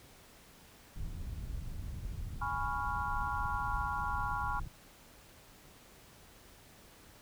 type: low-pass noise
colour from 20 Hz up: pink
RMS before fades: -40 dBFS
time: 0.96-4.68 s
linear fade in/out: 2 ms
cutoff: 110 Hz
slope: 12 dB/octave
type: chord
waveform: sine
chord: C# dominant seventh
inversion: second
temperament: equal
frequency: 830.6 / 987.8 / 1108.7 / 1396.9 Hz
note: G#5 / B5 / C#6 / E#6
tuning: 0 / 0 / 0 / 0 cents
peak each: -39 dBFS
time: 2.41-4.6 s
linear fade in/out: 10 ms
effects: pink hiss -58 dBFS RMS until 7.21 s